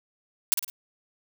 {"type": "noise with echo", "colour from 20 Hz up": "blue", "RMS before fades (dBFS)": -19, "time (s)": [0.52, 0.54], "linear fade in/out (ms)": 0, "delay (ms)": 53, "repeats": 3, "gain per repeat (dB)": -7, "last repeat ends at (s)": 0.699, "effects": []}